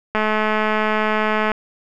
click train, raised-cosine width 0.5 ms, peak -5 dBFS, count 295, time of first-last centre 0.15-1.517 s, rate 215 Hz, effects none

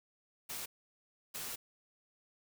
white noise bursts at uneven times, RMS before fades -42 dBFS, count 2, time 0.49-0.66 / 1.34-1.56 s, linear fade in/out 10 ms, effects none

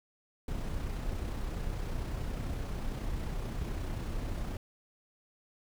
brown noise with amplitude modulation, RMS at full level -34 dBFS, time 0.48-4.57 s, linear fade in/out 2 ms, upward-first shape sine, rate 31.3 Hz, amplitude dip 30%, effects none

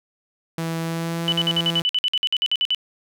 sawtooth tone with pitch glide, 164.5 to 167.96 Hz, E3 to E3, -3 to +33 cents, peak -20 dBFS, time 0.58-1.82 s, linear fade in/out 2 ms, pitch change +36 cents, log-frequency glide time 0.82-1.26 s
sine tone bursts, 2984 Hz, F#7, 14 cents sharp, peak -17 dBFS, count 16, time 1.28-2.747 s, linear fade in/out 0 ms, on 42 ms, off 53 ms
effects none

